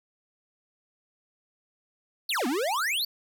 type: exponential two-way sweep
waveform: square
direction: down then up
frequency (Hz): 4699 to 231.1 to 4699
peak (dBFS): -26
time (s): 2.29-3.05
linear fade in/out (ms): 5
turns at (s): 2.47
effects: 11-bit